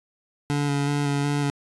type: tone with vibrato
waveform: 25% pulse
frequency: 143.3 Hz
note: D3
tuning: 42 cents flat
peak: -18 dBFS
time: 0.5-1.5 s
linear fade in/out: 0 ms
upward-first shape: square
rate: 2.7 Hz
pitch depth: 15 cents each way
effects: resampled to 24000 Hz